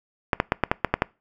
clicks, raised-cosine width 0.5 ms, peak -3 dBFS, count 8, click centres 0.332 / 0.401 / 0.521 / 0.637 / 0.715 / 0.847 / 0.94 / 1.021 s, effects noise-tail reverb RT60 0.3 s tail -24 dB re dry

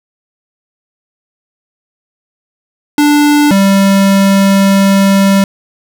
square tone pair in turn, 293.7 / 196.02 Hz, D4 / G3, 0 / 0 cents, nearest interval perfect fifth, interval 700 cents, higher first, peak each -6 dBFS, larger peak neither, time 2.98-3.51 / 3.51-5.44 s, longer second, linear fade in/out 2 ms, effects none

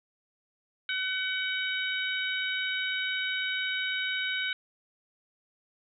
harmonic tone, 754 Hz, F#5, 32 cents sharp, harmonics 2 / 3 / 4 / 5, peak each -32 / -34 / -35 / -36 dBFS, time 0.89-4.53 s, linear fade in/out 2 ms, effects none

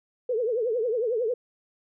sine tone with vibrato, 466.2 Hz, A#4, in tune, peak -23 dBFS, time 0.29-1.34 s, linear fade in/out 5 ms, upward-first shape triangle, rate 11 Hz, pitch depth 190 cents each way, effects none

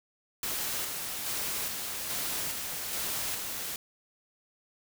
white noise with tremolo, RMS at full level -33 dBFS, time 0.43-3.76 s, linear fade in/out 2 ms, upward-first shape square, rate 1.2 Hz, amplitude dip 30%, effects none

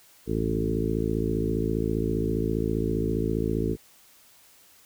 harmonic tone with a mistuned harmonic, 55 Hz, A1, in tune, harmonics 1 / 2 / 3 / 4 / 5 / 6 / 7 / 8, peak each -32 / -32 / -32 / -32 / -32 / -32 / -32 / -32 dBFS, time 0.26-3.77 s, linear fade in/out 50 ms, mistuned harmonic 2, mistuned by -20 cents, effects white hiss -56 dBFS RMS until 4.85 s

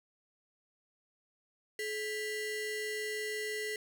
45% pulse ring-modulated tone, 1200 Hz, D6, 37 cents sharp, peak -32 dBFS, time 1.79-3.76 s, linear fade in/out 2 ms, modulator 773 Hz, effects none

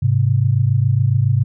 sine tone pair together, 104.58 / 131.8 Hz, G#2 / C3, +13 / +13 cents, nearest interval major third, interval 400 cents, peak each -15 dBFS, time 0.02-1.44 s, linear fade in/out 10 ms, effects none

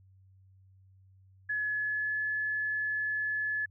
sine tone with pitch glide, 1700 to 1715.8 Hz, G#6 to A6, +40 to -44 cents, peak -29 dBFS, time 1.49-3.66 s, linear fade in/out 10 ms, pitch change +16 cents, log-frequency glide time 1.64-2.2 s, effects added 95 Hz sine -57 dBFS peak until 3.7 s

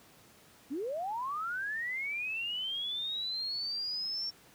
sine linear sweep, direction up, 245.8 to 5500 Hz, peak -33 dBFS, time 0.7-4.31 s, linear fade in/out 20 ms, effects pink hiss -59 dBFS RMS until 4.54 s + high-pass 100 Hz 12 dB/octave

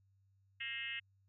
sine tone with frequency modulation, 2364 Hz, D7, 11 cents sharp, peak -39 dBFS, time 0.6-1 s, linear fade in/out 10 ms, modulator 248 Hz, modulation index 2.5, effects added 97 Hz sine -69 dBFS peak until 1.28 s

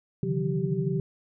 sine tone cluster, 135.2 / 149.4 / 161.6 / 183.4 / 388.9 Hz, C#3 / D3 / E3 / F#3 / G4, -43 / +30 / -34 / -15 / -14 cents, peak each -31 dBFS, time 0.23-1 s, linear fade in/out 2 ms, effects none

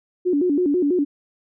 sine tone with vibrato, 322.2 Hz, E4, 39 cents flat, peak -16 dBFS, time 0.25-1.05 s, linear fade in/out 20 ms, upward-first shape square, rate 6.1 Hz, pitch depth 200 cents each way, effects none

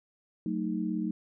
sine chord, D# diminished, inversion first, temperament just, 186.68 / 224 / 311.1 Hz, F#3 / A3 / D#4, +16 / +31 / 0 cents, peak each -33 dBFS, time 0.46-1.11 s, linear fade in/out 2 ms, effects none

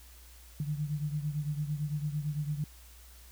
sine beating tone pair, 147.2 / 156.1 Hz, D3 / D#3, +4 / +6 cents, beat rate 8.9 Hz, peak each -32 / -37 dBFS, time 0.6-2.64 s, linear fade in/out 2 ms, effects added 60 Hz sine -52 dBFS peak until 3.31 s + white hiss -57 dBFS RMS until 3.31 s

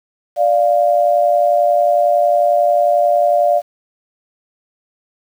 sine tone pair together, 587.4 / 698.5 Hz, D5 / F5, 0 / 0 cents, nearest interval minor third, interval 300 cents, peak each -13 dBFS, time 0.36-3.62 s, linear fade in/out 50 ms, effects 7-bit

